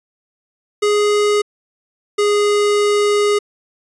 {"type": "tone pair in turn", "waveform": "square", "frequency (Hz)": [415.3, 413], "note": ["G#4", "G#4"], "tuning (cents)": [0, -10], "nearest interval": "unison", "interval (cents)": 10, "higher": "first", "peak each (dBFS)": -13, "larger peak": "neither", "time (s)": [[0.82, 1.42], [2.18, 3.39]], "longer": "second", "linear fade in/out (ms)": 10, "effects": ["resampled to 22050 Hz"]}